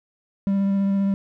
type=tone with vibrato; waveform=triangle; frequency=197 Hz; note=G3; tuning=9 cents sharp; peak=-16 dBFS; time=0.47-1.14 s; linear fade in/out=0 ms; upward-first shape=sine; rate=15 Hz; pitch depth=12 cents each way; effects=none